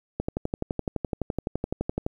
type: click train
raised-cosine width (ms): 2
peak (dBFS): -13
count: 23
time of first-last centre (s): 0.2-2.064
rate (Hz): 11.8
effects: 9-bit